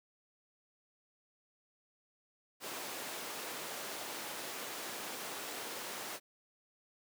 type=high-pass noise; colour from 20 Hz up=pink; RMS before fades=-43 dBFS; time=2.6-6.2 s; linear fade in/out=50 ms; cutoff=370 Hz; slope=12 dB/octave; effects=none